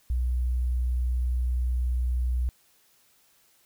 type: tone with sample-and-hold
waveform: sine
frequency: 61.7 Hz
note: B1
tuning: 1 cent flat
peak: -23 dBFS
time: 0.1-2.49 s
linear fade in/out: 0 ms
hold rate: 11025 Hz
effects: white hiss -63 dBFS RMS until 3.65 s